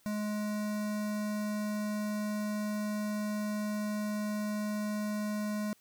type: tone with notch filter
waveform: square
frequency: 210.1 Hz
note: G#3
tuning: 20 cents sharp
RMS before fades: -34 dBFS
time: 0.06-5.73 s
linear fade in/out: 0 ms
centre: 3100 Hz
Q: 1.9
effects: white hiss -66 dBFS RMS until 5.8 s